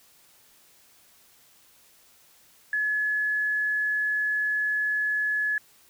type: tone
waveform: sine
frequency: 1704 Hz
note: G#6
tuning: 44 cents sharp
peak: -23 dBFS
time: 2.73-5.58 s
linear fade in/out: 2 ms
effects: white hiss -58 dBFS RMS until 5.89 s